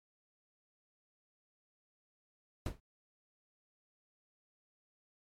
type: noise with exponential decay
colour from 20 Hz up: brown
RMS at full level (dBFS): -31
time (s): 2.66-2.8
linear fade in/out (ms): 1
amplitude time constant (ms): 30
effects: MP3 64 kbps